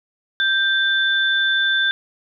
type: tone pair together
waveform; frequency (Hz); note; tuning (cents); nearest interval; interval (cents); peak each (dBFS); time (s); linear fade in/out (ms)
sine; 1574 / 3534; G6 / A7; +7 / +7; octave + major second; 1400; -17 / -20; 0.4-1.91; 0
effects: none